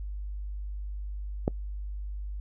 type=click; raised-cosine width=2 ms; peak=-11 dBFS; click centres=1.479 s; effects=noise-tail reverb RT60 0.1 s tail -25 dB re dry + added 50 Hz sine -33 dBFS peak until 2.4 s